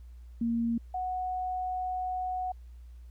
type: tone pair in turn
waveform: sine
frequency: 232.2 / 737.2 Hz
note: A#3 / F#5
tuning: -7 / -7 cents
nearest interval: octave + minor sixth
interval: 2000 cents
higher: second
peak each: -26 / -30 dBFS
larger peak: first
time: 0.41-0.78 / 0.94-2.52 s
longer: second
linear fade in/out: 5 ms
effects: added 60 Hz sine -45 dBFS peak until 3.1 s + pink hiss -71 dBFS RMS until 3.1 s